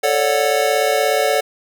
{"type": "chord", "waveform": "square", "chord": "D major seventh", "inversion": "second", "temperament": "just", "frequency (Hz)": [440.5, 550.6, 587.3, 734.2], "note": ["A4", "C#5", "D5", "F#5"], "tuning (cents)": [2, -12, 0, -14], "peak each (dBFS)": -21, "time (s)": [0.03, 1.41], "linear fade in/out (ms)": 10, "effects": []}